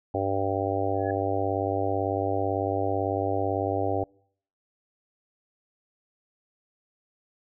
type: harmonic tone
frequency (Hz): 98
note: G2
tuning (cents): 0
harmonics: 1 / 3 / 4 / 5 / 6 / 7 / 8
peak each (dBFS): -32 / -32 / -32 / -32 / -32 / -32 / -32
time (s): 0.14-4.04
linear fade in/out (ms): 5
type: tone with exponential growth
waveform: sine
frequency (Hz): 1693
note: G#6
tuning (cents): +33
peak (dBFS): -33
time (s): 0.94-1.11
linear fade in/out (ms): 5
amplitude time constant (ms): 35
effects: noise-tail reverb RT60 0.6 s tail -25 dB re dry